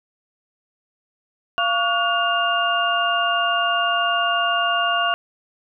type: tone cluster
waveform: sine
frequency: 691 / 1132 / 1446 / 2804 Hz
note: F5 / C#6 / F#6 / F7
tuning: -19 / +36 / -40 / +6 cents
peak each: -23 dBFS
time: 1.58-5.14 s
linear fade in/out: 0 ms
effects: none